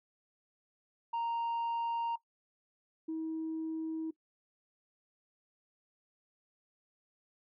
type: tone pair in turn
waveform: sine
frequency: 930 / 320.2 Hz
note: A#5 / D#4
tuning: -4 / +50 cents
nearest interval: octave + tritone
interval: 1846 cents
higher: first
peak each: -29 / -33 dBFS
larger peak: first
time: 1.13-2.16 / 3.08-4.11 s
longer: neither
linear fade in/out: 10 ms
effects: noise-tail reverb RT60 0.1 s tail -19 dB re dry + tanh soft clip ceiling -31 dBFS